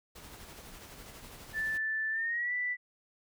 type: noise with tremolo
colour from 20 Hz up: pink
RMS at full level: -48 dBFS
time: 0.15-1.78 s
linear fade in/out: 10 ms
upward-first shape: sine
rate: 12 Hz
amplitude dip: 35%
type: tone with pitch glide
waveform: sine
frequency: 1760 to 1975.5 Hz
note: A6 to B6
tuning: 0 to 0 cents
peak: -30 dBFS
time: 1.53-2.77 s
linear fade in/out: 50 ms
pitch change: +200 cents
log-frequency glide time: 2.11-2.53 s
effects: none